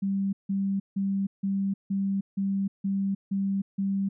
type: tone bursts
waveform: sine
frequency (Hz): 196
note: G3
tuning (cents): 0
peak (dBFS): -24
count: 9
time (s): 0.02-4.09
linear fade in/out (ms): 10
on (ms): 310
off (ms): 160
effects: none